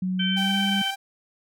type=tone with pitch glide; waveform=sine; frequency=185 to 198.28 Hz; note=F#3 to G3; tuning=0 to +20 cents; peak=-23 dBFS; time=0.02-0.82 s; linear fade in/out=5 ms; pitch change=+120 cents; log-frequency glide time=0.23-0.58 s
type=harmonic tone; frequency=773 Hz; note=G5; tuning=24 cents flat; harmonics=2 / 3 / 4; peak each=-31 / -35 / -25 dBFS; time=0.19-0.91 s; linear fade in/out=10 ms
type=tone with vibrato; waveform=sawtooth; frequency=784 Hz; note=G5; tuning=in tune; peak=-26 dBFS; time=0.36-0.96 s; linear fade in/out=20 ms; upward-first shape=square; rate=16 Hz; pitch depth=9 cents each way
effects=none